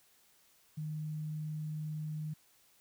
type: tone with quantisation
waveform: sine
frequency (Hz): 153.7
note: D#3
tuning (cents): -21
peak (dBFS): -36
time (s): 0.77-2.34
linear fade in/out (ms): 10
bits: 11
effects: white hiss -67 dBFS RMS until 2.8 s